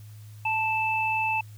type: tone pair together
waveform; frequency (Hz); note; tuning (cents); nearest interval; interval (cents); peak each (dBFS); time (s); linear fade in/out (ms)
sine; 880 / 2637; A5 / E7; 0 / 0; octave + perfect fifth; 1900; -26; 0.45-1.41; 5
effects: added 106 Hz sine -42 dBFS peak until 1.57 s + white hiss -58 dBFS RMS until 1.57 s